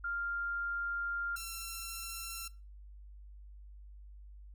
sine / 5% pulse tone pair in turn, 1396.9 / 1352.4 Hz, F6 / E6, 0 / +44 cents, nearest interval minor second, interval 56 cents, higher first, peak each -34 / -29 dBFS, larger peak second, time 0.04-1.36 / 1.36-2.48 s, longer first, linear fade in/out 5 ms, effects noise-tail reverb RT60 0.3 s tail -19 dB re dry + added 50 Hz sine -49 dBFS peak until 4.54 s

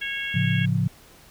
harmonic tone, 549 Hz, C#5, 17 cents flat, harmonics 3 / 4 / 5 / 6, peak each -31 / -32 / -33 / -34 dBFS, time 0.01-0.66 s, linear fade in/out 10 ms
sine chord, A augmented, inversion none, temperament equal, 110 / 138.59 / 174.61 Hz, A2 / C#3 / E#3, 0 / 0 / 0 cents, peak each -24 dBFS, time 0.34-0.88 s, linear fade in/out 10 ms
effects pink hiss -51 dBFS RMS until 1.3 s

